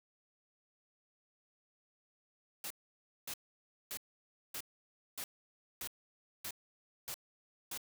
white noise bursts, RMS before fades -42 dBFS, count 9, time 2.64-7.776 s, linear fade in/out 2 ms, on 64 ms, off 570 ms, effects none

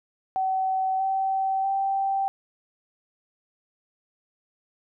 sine tone with pitch steps, 760 / 770.2 / 780.5 Hz, F#5 / G5 / G5, +46 / -31 / -8 cents, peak -22 dBFS, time 0.36-2.28 s, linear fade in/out 0 ms, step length 640 ms, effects none

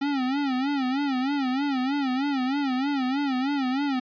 square tone with vibrato, 270 Hz, C#4, 45 cents flat, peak -24 dBFS, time 0.01-4 s, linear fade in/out 10 ms, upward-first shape sine, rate 3.2 Hz, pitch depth 120 cents each way, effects resampled to 11025 Hz

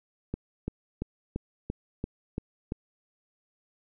click train, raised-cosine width 3 ms, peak -18 dBFS, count 8, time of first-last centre 0.34-2.721 s, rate 2.94 Hz, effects none

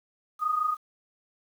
sine tone pair together, 1218.2 / 1244.5 Hz, D#6 / D#6, -37 / 0 cents, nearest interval unison, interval 37 cents, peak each -30 / -25 dBFS, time 0.39-0.77 s, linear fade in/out 50 ms, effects 9-bit

